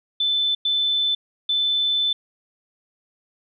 sine tone bursts at uneven times, 3520 Hz, A7, in tune, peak -18 dBFS, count 3, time 0.2-0.55 / 0.65-1.15 / 1.49-2.13 s, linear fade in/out 5 ms, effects none

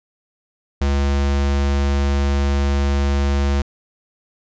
square tone, 70 Hz, C#2, 18 cents sharp, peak -16 dBFS, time 0.81-3.62 s, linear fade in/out 5 ms, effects resampled to 16000 Hz

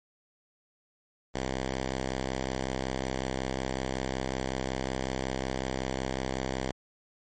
5% pulse tone, 65.41 Hz, C2, in tune, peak -19 dBFS, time 1.34-6.72 s, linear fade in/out 10 ms, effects MP3 32 kbps

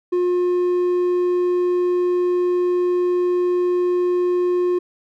sine tone with hard clipping, 357.1 Hz, F4, 39 cents sharp, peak -17 dBFS, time 0.12-4.79 s, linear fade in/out 10 ms, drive 3 dB, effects none

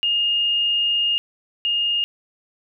sine tone pair in turn, 2838 / 2838 Hz, F7 / F7, +27 / +27 cents, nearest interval unison, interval 0 cents, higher neither, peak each -17 / -18 dBFS, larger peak first, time 0.03-1.18 / 1.65-2.04 s, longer first, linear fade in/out 0 ms, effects none

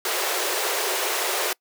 pink high-pass noise, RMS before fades -25 dBFS, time 0.05-1.53 s, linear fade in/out 2 ms, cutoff 350 Hz, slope 96 dB/octave, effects noise-tail reverb RT60 0.1 s tail -25 dB re dry

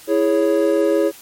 triangle chord, C# minor, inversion first, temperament equal, 329.6 / 415.3 / 554.4 Hz, E4 / G#4 / C#5, 0 / 0 / 0 cents, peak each -16 dBFS, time 0.07-1.12 s, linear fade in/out 50 ms, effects white hiss -42 dBFS RMS until 1.21 s + MP3 64 kbps

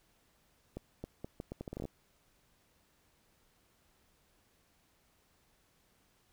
accelerating click train, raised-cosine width 2 ms, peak -27 dBFS, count 13, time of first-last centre 0.77-1.853 s, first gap 270 ms, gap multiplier 0.76, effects pink hiss -71 dBFS RMS until 6.32 s

